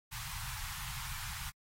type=band-stop noise; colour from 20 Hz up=pink; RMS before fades=-42 dBFS; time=0.11-1.51 s; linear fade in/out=20 ms; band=150 to 850 Hz; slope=48 dB/octave; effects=AAC 48 kbps